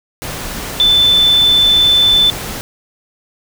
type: tone in noise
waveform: sine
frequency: 3520 Hz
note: A7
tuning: in tune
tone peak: -7 dBFS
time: 0.8-2.3 s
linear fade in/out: 0 ms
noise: pink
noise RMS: -24 dBFS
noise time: 0.22-2.61 s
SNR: +14 dB
effects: none